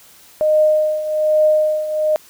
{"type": "tone with tremolo", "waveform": "sine", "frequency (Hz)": 615, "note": "D#5", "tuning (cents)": -20, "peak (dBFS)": -9, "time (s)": [0.41, 2.16], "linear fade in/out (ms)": 0, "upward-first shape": "triangle", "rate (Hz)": 1.2, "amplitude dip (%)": 75, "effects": ["white hiss -46 dBFS RMS until 2.29 s"]}